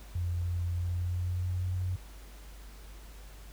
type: tone with pitch glide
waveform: sine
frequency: 87.31 to 91.54 Hz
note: F2 to F#2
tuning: 0 to -18 cents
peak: -29 dBFS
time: 0.15-1.96 s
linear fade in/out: 5 ms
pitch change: +82 cents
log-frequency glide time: 0.71-1.8 s
effects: added 50 Hz sine -46 dBFS peak until 3.52 s + pink hiss -55 dBFS RMS until 3.52 s